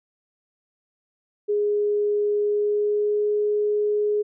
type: tone with pitch glide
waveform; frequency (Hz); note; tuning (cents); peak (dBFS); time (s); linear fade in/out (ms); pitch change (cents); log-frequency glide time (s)
sine; 414.5 to 417.9; G#4 to G#4; -3 to +11; -19; 1.48-4.23; 20; +14; 2.4-3.28
effects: none